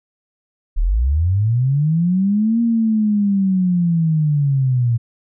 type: linear two-way sweep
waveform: sine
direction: up then down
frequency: 32.7 to 234.8 to 114.9 Hz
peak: -13 dBFS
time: 0.76-4.98 s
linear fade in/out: 20 ms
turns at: 2.61 s
effects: none